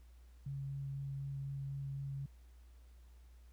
sine tone with vibrato, 138 Hz, C#3, 7 cents flat, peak -39 dBFS, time 0.46-2.26 s, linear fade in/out 5 ms, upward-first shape sine, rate 4 Hz, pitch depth 8 cents each way, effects added 60 Hz sine -56 dBFS peak until 3.52 s + pink hiss -73 dBFS RMS until 3.52 s

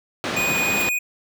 pink band-pass noise, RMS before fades -26 dBFS, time 0.24-0.89 s, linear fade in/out 0 ms, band 170 to 4100 Hz, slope 12 dB/octave
square tone, 2474 Hz, D#7, 10 cents flat, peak -21 dBFS, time 0.36-0.99 s, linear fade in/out 10 ms
violet noise with exponential growth, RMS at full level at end -26 dBFS, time 0.71-0.82 s, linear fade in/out 2 ms, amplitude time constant 23 ms
effects none

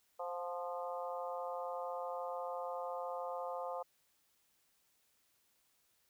harmonic tone with a mistuned harmonic, 174.61 Hz, F3, in tune, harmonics 3 / 4 / 5 / 6 / 7, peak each -42 / -44 / -46 / -48 / -49 dBFS, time 0.19-3.83 s, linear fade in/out 10 ms, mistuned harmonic 4, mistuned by +27 cents, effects white hiss -75 dBFS RMS until 6.09 s

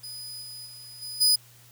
sawtooth tone with level steps, 4978 Hz, D#8, in tune, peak -34 / -36 / -40 / -32 / -15 dBFS, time 0.03-1.36 s, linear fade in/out 10 ms, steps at 0.41 / 0.65 / 1.01 / 1.2 s, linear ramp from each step 20 ms, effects added 120 Hz sine -55 dBFS peak until 1.71 s + white hiss -55 dBFS RMS until 1.71 s

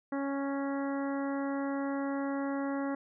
harmonic tone, 277.2 Hz, C#4, in tune, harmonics 1 / 2 / 3 / 4 / 5 / 6 / 7, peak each -32 / -38 / -42 / -44 / -46 / -48 / -49 dBFS, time 0.12-2.95 s, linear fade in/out 5 ms, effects none

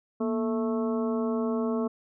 harmonic tone with a mistuned harmonic, 220 Hz, A3, in tune, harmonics 1 / 2 / 3 / 4 / 5 / 6, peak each -27 / -30 / -36 / -44 / -39 / -44 dBFS, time 0.2-1.88 s, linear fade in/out 10 ms, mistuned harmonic 1, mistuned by +120 cents, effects none

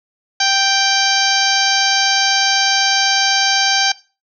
harmonic tone, 784 Hz, G5, in tune, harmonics 1 / 2 / 3 / 4 / 5 / 6 / 7 / 8, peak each -19 / -19 / -24 / -21 / -23 / -19 / -23 / -22 dBFS, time 0.4-3.92 s, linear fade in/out 5 ms, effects noise-tail reverb RT60 0.3 s tail -18 dB re dry

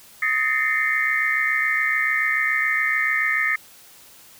sine tone cluster, 1260 / 1757 / 1824 / 2084 / 2216 Hz, D#6 / A6 / A#6 / C7 / C#7, +21 / -3 / -38 / -7 / -1 cents, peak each -29 / -28 / -23 / -22 / -29 dBFS, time 0.22-3.56 s, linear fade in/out 5 ms, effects white hiss -48 dBFS RMS until 4.39 s

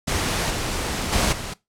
pink noise with level steps, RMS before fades -23 / -26 / -20 / -31 dBFS, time 0.07-1.54 s, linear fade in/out 10 ms, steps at 0.5 / 1.12 / 1.32 s, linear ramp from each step 10 ms, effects noise-tail reverb RT60 0.2 s tail -20 dB re dry + low-pass 10000 Hz 12 dB/octave

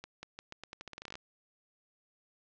accelerating click train, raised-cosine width 0.2 ms, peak -26 dBFS, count 17, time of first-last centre 0.04-1.155 s, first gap 190 ms, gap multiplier 0.84, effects low-pass 6000 Hz 12 dB/octave

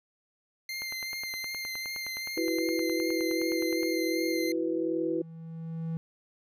25% pulse tone with vibrato, 2093 Hz, C7, in tune, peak -30 dBFS, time 0.69-4.52 s, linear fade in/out 2 ms, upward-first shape sine, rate 2.6 Hz, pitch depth 18 cents each way
click train, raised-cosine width 0.5 ms, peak -28 dBFS, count 30, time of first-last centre 0.82-3.831 s, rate 9.63 Hz
sine chord, E suspended second, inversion none, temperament just, 329.6 / 370.8 / 494.4 Hz, E4 / F#4 / B4, 0 / +4 / +2 cents, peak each -29 / -33 / -33 dBFS, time 2.37-5.22 s, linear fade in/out 5 ms
triangle tone with exponential growth, 163.4 Hz, E3, 15 cents flat, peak -27 dBFS, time 3.99-5.97 s, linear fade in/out 0 ms, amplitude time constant 430 ms
effects none

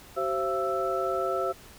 sine tone cluster, 381 / 529 / 678 / 1321 Hz, G4 / C5 / E5 / E6, -49 / +19 / +49 / +3 cents, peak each -31 dBFS, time 0.16-1.53 s, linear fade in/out 20 ms, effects pink hiss -50 dBFS RMS until 1.78 s

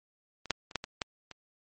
clicks, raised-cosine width 0.2 ms, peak -28 / -8 / -29 / -12 / -20 / -13 / -26 dBFS, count 7, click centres 0.457 / 0.507 / 0.712 / 0.757 / 0.841 / 1.018 / 1.313 s, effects MP3 32 kbps

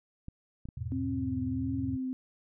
clicks, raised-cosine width 5 ms, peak -29 dBFS, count 3, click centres 0.284 / 0.655 / 0.688 s
sine chord, E major, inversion none, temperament equal, 82.41 / 103.83 / 123.47 Hz, E2 / G#2 / B2, 0 / 0 / 0 cents, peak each -38 dBFS, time 0.77-1.97 s, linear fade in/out 5 ms
sine tone with vibrato, 263 Hz, C4, 9 cents sharp, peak -31 dBFS, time 0.92-2.13 s, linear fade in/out 0 ms, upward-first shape triangle, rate 1.5 Hz, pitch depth 39 cents each way
effects none

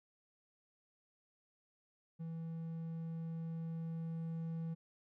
triangle tone with level ramp, 164 Hz, E3, 9 cents flat, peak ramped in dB -39 to -36 dBFS, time 2.19-4.75 s, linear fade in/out 20 ms, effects none

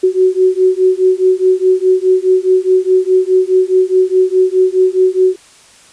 sine beating tone pair, 370 / 374.8 Hz, F#4 / F#4, 0 / +22 cents, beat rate 4.8 Hz, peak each -11 dBFS, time 0.03-5.36 s, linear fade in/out 10 ms, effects white hiss -43 dBFS RMS until 5.92 s + resampled to 22050 Hz

